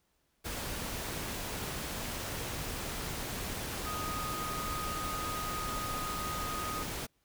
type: tone in noise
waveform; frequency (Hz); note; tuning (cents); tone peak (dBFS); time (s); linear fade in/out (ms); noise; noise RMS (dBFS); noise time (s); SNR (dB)
sine; 1244.5; D#6; 0; -37; 3.85-6.84; 20; pink; -38; 0.44-7.07; -2
effects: pink hiss -75 dBFS RMS until 7.24 s